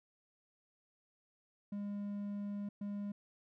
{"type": "tone bursts at uneven times", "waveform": "triangle", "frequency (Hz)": 203.4, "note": "G#3", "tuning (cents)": -36, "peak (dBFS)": -36, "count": 2, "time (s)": [[1.72, 2.69], [2.81, 3.12]], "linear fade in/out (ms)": 5, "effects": []}